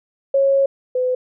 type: tone pair in turn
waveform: sine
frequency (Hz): 548 / 505.7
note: C#5 / B4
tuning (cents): -20 / +41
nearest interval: minor second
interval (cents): 139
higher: first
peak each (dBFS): -12 / -16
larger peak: first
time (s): 0.34-0.66 / 0.95-1.15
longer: first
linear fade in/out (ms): 5
effects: none